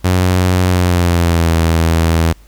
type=tone with pitch glide; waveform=sawtooth; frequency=91.3 to 82.28 Hz; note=F#2 to E2; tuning=-23 to -3 cents; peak=-6 dBFS; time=0.04-2.33 s; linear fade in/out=10 ms; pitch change=-180 cents; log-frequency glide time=0.67-1.54 s; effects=added 50 Hz sine -40 dBFS peak until 2.47 s + pink hiss -50 dBFS RMS until 2.47 s